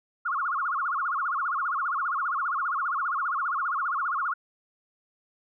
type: tone with vibrato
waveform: sine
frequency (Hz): 1244.5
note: D#6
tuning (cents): 0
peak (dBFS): -25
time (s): 0.25-4.34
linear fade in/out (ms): 10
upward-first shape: sine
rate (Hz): 15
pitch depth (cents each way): 260
effects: none